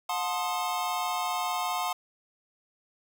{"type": "chord", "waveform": "square", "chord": "F# diminished seventh", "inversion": "none", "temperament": "equal with one note detuned", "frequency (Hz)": [721.8, 880, 1046.5, 1244.5], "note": ["F#5", "A5", "C6", "Eb6"], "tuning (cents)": [-43, 0, 0, 0], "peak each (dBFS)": [-33, -35, -34, -37], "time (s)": [0.09, 1.93], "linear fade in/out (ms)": 5, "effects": []}